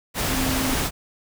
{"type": "tone in noise", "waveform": "sine", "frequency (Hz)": 261.6, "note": "C4", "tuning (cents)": 0, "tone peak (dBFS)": -25, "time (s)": [0.28, 0.79], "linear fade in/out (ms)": 50, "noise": "pink", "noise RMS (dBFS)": -24, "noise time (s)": [0.14, 0.91], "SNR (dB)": -4, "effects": []}